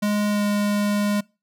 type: tone with pitch glide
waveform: square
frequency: 207.7 to 205.8 Hz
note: G#3 to G#3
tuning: 0 to -16 cents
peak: -20 dBFS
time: 0.02-1.21 s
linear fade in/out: 10 ms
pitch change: -16 cents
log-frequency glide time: 0.29-0.43 s
effects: noise-tail reverb RT60 0.3 s tail -25 dB re dry